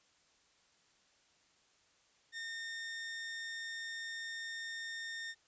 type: tone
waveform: sawtooth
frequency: 1825 Hz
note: A#6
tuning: 37 cents flat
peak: -37 dBFS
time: 2.32-5.35 s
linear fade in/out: 50 ms
effects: white hiss -70 dBFS RMS until 5.47 s + resampled to 16000 Hz